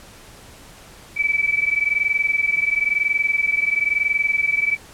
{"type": "tone pair together", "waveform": "sine", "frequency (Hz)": [2293, 2314], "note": ["D7", "D7"], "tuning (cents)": [-42, -26], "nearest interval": "unison", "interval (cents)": 16, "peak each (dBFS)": -20, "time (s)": [1.16, 4.77], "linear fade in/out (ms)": 20, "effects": ["pink hiss -44 dBFS RMS until 4.93 s", "low-pass 12000 Hz 12 dB/octave"]}